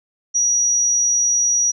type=tone; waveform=sine; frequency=5790 Hz; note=F#8; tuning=38 cents flat; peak=-14 dBFS; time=0.34-1.72 s; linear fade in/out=20 ms; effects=none